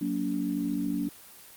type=chord; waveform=sine; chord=Gb augmented; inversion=none; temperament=equal with one note detuned; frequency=185 / 233.1 / 286.8 Hz; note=Gb3 / Bb3 / D4; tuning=0 / 0 / -41 cents; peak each=-33 / -33 / -29 dBFS; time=0.01-1.09 s; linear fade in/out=5 ms; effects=white hiss -50 dBFS RMS until 1.56 s + Opus 24 kbps